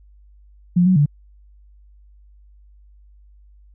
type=tone with pitch steps; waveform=sine; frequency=176.9 / 185.5 / 145.5 Hz; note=F3 / F#3 / D3; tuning=+23 / +5 / -16 cents; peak=-11 dBFS; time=0.76-1.06 s; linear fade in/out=10 ms; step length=100 ms; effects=added 50 Hz sine -46 dBFS peak until 3.74 s